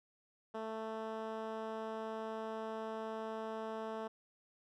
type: tone with band-pass filter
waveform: 10% pulse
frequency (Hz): 221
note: A3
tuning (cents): +8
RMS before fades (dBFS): -42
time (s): 0.54-4.08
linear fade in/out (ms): 10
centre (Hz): 500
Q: 0.66
effects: none